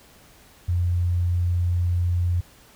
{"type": "tone", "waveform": "sine", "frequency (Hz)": 88, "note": "F2", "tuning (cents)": 14, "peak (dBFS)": -19, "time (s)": [0.68, 2.41], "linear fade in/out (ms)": 10, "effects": ["pink hiss -52 dBFS RMS until 2.75 s"]}